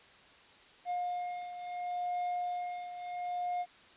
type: beating tone pair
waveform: triangle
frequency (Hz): 713 / 713.72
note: F5 / F5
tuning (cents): +36 / +37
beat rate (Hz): 0.72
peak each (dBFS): -33 / -39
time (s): 0.85-3.66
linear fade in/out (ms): 50
effects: white hiss -58 dBFS RMS until 3.96 s + resampled to 8000 Hz